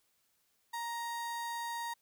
35% pulse tone, 936 Hz, A#5, 7 cents sharp, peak -35 dBFS, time 0.73-1.94 s, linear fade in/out 10 ms, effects white hiss -75 dBFS RMS until 2.01 s

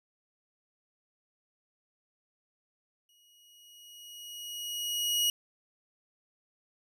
sawtooth tone with exponential growth, 2900 Hz, F#7, 35 cents flat, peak -21 dBFS, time 3.09-5.3 s, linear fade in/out 2 ms, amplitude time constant 480 ms, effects none

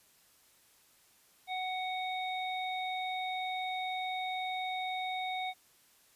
harmonic tone, 743 Hz, F#5, 7 cents sharp, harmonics 1 / 3 / 5, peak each -35 / -40 / -42 dBFS, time 1.47-5.54 s, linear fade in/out 50 ms, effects white hiss -65 dBFS RMS until 6.15 s + resampled to 32000 Hz

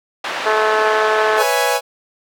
pink band-pass noise, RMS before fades -24 dBFS, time 0.24-1.39 s, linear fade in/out 5 ms, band 690 to 3000 Hz, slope 12 dB/octave
harmonic tone, 216.2 Hz, A3, 30 cents flat, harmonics 2 / 3 / 4 / 5 / 6 / 7 / 8, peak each -18 / -20 / -21 / -22 / -23 / -23 / -24 dBFS, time 0.45-1.44 s, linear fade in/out 20 ms
sawtooth chord, C# minor seventh, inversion third, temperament equal, 493.9 / 554.4 / 659.3 / 830.6 Hz, B4 / C#5 / E5 / G#5, 0 / 0 / 0 / 0 cents, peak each -16 / -17 / -19 / -15 dBFS, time 1.36-1.81 s, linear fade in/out 50 ms
effects none

